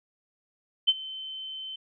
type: tone with ADSR envelope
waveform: sine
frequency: 3076 Hz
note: G7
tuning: 33 cents flat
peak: -15 dBFS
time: 0.87-1.76 s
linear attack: 18 ms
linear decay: 39 ms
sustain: -20 dB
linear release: 7 ms
effects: none